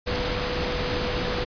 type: tone in noise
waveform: sine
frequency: 493.9 Hz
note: B4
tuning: in tune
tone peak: -30 dBFS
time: 0.06-1.45 s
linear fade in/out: 20 ms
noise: pink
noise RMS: -27 dBFS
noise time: 0.06-1.45 s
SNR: -6 dB
effects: resampled to 11025 Hz